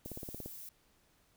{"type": "noise", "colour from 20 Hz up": "violet", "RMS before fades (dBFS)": -48, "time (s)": [0.05, 0.69], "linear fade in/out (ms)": 2}
{"type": "click train", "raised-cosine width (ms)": 2, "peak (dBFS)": -30, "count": 8, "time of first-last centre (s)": [0.06, 0.46], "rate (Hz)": 17.5}
{"effects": ["pink hiss -70 dBFS RMS until 1.36 s"]}